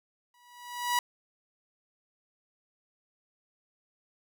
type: tone with exponential growth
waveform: sawtooth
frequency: 972 Hz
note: B5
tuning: 28 cents flat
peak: -19 dBFS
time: 0.34-0.99 s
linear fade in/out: 2 ms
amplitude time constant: 140 ms
effects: none